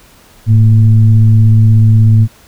sine tone with frequency modulation, 108.8 Hz, A2, 19 cents flat, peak -3 dBFS, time 0.46-2.28 s, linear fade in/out 50 ms, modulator 117 Hz, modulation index 0.43, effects pink hiss -43 dBFS RMS until 2.47 s

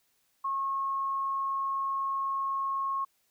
sine tone, 1088 Hz, C#6, 33 cents flat, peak -28 dBFS, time 0.44-3.05 s, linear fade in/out 10 ms, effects white hiss -72 dBFS RMS until 3.3 s

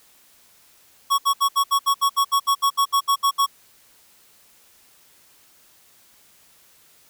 square tone bursts, 1112 Hz, C#6, 5 cents sharp, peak -16 dBFS, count 16, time 1.1-3.464 s, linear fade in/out 20 ms, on 84 ms, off 68 ms, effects white hiss -55 dBFS RMS until 7.09 s

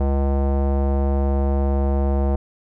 square tone with low-pass filter, 68.9 Hz, C#2, 10 cents flat, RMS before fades -19 dBFS, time 0-2.36 s, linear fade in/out 5 ms, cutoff 700 Hz, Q 1.9, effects none

